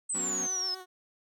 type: exponential sweep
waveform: sine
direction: down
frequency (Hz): 8280 to 5070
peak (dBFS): -29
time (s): 0.09-0.75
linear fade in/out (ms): 10
type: tone with vibrato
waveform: 15% pulse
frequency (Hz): 371.2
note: F#4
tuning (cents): +6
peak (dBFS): -36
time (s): 0.14-0.86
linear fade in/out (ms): 50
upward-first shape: square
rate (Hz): 8.3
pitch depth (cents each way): 21
type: chord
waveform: sawtooth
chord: F# suspended fourth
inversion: none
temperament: equal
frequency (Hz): 185 / 246.9 / 277.2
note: F#3 / B3 / C#4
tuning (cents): 0 / 0 / 0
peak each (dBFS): -39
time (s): 0.14-0.47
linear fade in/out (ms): 10
effects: none